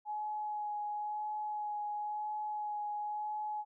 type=tone with vibrato; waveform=sine; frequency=841 Hz; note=G#5; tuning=22 cents sharp; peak=-35 dBFS; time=0.05-3.65 s; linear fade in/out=50 ms; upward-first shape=sine; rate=0.97 Hz; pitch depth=14 cents each way; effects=none